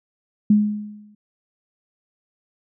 sine tone with exponential decay, 209.3 Hz, G#3, 14 cents sharp, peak -9 dBFS, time 0.5-1.15 s, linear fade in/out 5 ms, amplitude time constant 140 ms, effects none

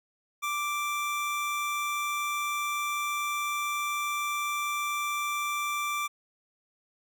25% pulse tone, 1174.7 Hz, D6, in tune, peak -25 dBFS, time 0.42-6.08 s, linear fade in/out 20 ms, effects none

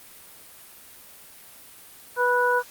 harmonic tone, 491.2 Hz, B4, 9 cents flat, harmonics 1 / 2 / 3, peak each -23 / -23 / -23 dBFS, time 2.16-2.63 s, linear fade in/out 50 ms, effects white hiss -47 dBFS RMS until 2.7 s + Opus 32 kbps

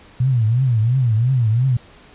sine tone with vibrato, 120 Hz, B2, 49 cents flat, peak -13 dBFS, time 0.2-1.77 s, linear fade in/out 5 ms, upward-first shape triangle, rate 2.9 Hz, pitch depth 220 cents each way, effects pink hiss -46 dBFS RMS until 2.14 s + resampled to 8000 Hz

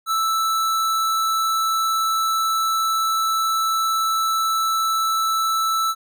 square tone, 1318.5 Hz, E6, in tune, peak -19 dBFS, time 0.06-5.95 s, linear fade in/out 50 ms, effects none

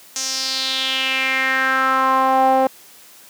sawtooth tone with band-pass filter sweep, 263.7 Hz, C4, 14 cents sharp, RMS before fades -18 dBFS, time 0.16-2.67 s, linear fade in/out 2 ms, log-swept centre 6300 to 650 Hz, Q 4, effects white hiss -45 dBFS RMS until 3.29 s + high-pass 150 Hz 12 dB/octave

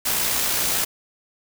white noise with amplitude modulation, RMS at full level -21 dBFS, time 0.05-0.85 s, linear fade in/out 10 ms, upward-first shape sine, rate 61.5 Hz, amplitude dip 30%, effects none

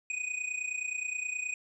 square tone with amplitude modulation, 2490 Hz, D#7, 1 cent sharp, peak -30 dBFS, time 0.1-1.54 s, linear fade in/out 2 ms, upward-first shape sine, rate 29.5 Hz, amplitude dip 75%, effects resampled to 24000 Hz

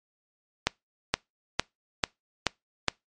accelerating click train, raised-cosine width 0.2 ms, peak -4 dBFS, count 6, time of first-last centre 0.67-2.883 s, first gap 470 ms, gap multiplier 0.97, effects noise-tail reverb RT60 0.2 s tail -25 dB re dry + MP3 48 kbps

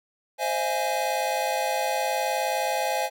square chord, F minor seventh, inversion second, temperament equal with one note detuned, 523.3 / 622.3 / 681.7 / 830.6 Hz, C5 / Eb5 / F5 / Ab5, 0 / 0 / -42 / 0 cents, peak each -31 / -33 / -31 / -28 dBFS, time 0.38-3.1 s, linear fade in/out 50 ms, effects none

